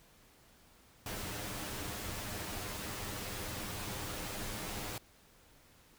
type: noise with comb filter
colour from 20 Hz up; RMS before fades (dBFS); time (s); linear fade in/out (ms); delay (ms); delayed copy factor
pink; -41; 1.06-4.98; 2; 9.8; +0.6
effects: pink hiss -63 dBFS RMS until 5.98 s